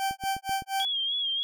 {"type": "tone with tremolo", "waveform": "40% pulse", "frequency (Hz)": 778, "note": "G5", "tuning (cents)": -13, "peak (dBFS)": -24, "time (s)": [0, 0.85], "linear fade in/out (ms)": 0, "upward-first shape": "sine", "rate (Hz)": 4.2, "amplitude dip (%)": 100}
{"type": "click train", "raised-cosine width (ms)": 3, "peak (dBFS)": -29, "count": 5, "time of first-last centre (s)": [0.11, 0.622], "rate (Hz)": 7.82}
{"type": "tone with vibrato", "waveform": "sine", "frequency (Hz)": 3274, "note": "G#7", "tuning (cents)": -25, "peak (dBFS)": -26, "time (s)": [0.8, 1.43], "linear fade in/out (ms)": 0, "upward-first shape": "sine", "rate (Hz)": 3.4, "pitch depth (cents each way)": 63}
{"effects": []}